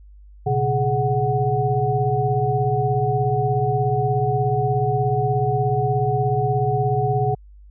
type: tone cluster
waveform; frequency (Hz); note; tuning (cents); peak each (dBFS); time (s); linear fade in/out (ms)
sine; 119.5 / 136.2 / 419.5 / 742; A#2 / C#3 / G#4 / F#5; +43 / -30 / +17 / +5; -23 / -23 / -23 / -22; 0.46-7.35; 10
effects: added 50 Hz sine -42 dBFS peak until 7.7 s